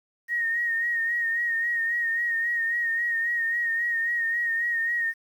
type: tone with vibrato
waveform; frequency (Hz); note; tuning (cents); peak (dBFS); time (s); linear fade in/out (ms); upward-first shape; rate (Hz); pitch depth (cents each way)
sine; 1864; A#6; -1; -23; 0.28-5.14; 50; sine; 3.7; 40
effects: 9-bit